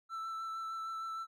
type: tone with vibrato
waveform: triangle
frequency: 1328 Hz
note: E6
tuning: 12 cents sharp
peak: -36 dBFS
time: 0.09-1.27 s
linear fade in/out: 50 ms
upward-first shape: sine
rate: 6.5 Hz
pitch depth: 13 cents each way
effects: none